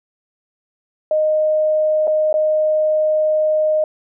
sine tone with dropouts, 618 Hz, D#5, 12 cents flat, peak -13 dBFS, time 1.11-3.84 s, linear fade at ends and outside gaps 2 ms, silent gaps 2.072-2.077 / 2.328-2.34 s, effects none

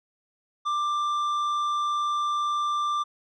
sine tone with tanh clipping, 1183 Hz, D6, 12 cents sharp, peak -25 dBFS, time 0.65-3.04 s, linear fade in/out 20 ms, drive 8 dB, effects none

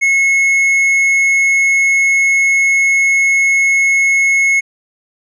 sine tone with tanh clipping, 2180 Hz, C#7, 29 cents flat, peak -10 dBFS, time 0.01-4.61 s, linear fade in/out 20 ms, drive 6 dB, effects none

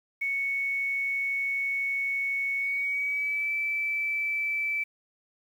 sine tone with pitch glide, 2217 to 2318 Hz, C#7 to D7, 0 to -23 cents, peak -26 dBFS, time 0.21-4.84 s, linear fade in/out 10 ms, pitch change +77 cents, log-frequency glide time 2.58-3.51 s, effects 9-bit

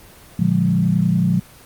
sine chord, Bb dominant seventh, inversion none, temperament equal with one note detuned, 116.54 / 146.83 / 176.44 / 207.7 Hz, Bb2 / D3 / F3 / Ab3, 0 / 0 / +18 / 0 cents, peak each -22 / -22 / -16 / -22 dBFS, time 0.39-1.4 s, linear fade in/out 5 ms, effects pink hiss -44 dBFS RMS until 1.65 s + Opus 24 kbps

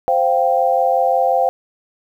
sine chord, C suspended fourth, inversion none, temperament equal, 523.3 / 698.5 / 784 Hz, C5 / F5 / G5, 0 / 0 / 0 cents, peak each -17 dBFS, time 0.08-1.49 s, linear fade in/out 0 ms, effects 8-bit

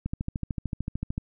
click train, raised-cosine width 5 ms, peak -17 dBFS, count 16, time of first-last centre 0.06-1.179 s, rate 13.4 Hz, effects none

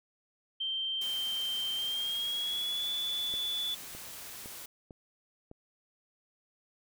sine tone with pitch glide, 3136 to 3460 Hz, G7 to A7, 0 to -30 cents, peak -31 dBFS, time 0.6-3.75 s, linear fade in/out 10 ms, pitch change +170 cents, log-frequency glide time 1.76-2.88 s
white noise, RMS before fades -45 dBFS, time 1.01-4.66 s, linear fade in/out 5 ms
clicks, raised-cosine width 2 ms, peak -34 dBFS, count 5, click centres 3.339 / 3.95 / 4.459 / 4.908 / 5.514 s
effects none

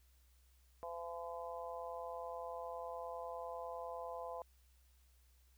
harmonic tone, 169.8 Hz, F3, 48 cents flat, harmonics 3 / 4 / 5 / 6, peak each -47 / -47 / -51 / -49 dBFS, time 0.83-4.42 s, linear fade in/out 0 ms, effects added 63 Hz sine -66 dBFS peak until 5.57 s + white hiss -75 dBFS RMS until 5.57 s

